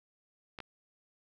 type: clicks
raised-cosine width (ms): 0.3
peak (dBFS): -26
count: 2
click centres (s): 0.588 / 0.603
effects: none